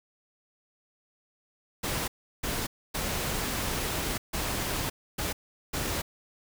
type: noise bursts at uneven times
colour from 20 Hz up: pink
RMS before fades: -31 dBFS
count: 6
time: 1.83-2.08 / 2.43-2.67 / 2.94-4.18 / 4.33-4.9 / 5.18-5.33 / 5.73-6.02 s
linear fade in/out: 10 ms
effects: none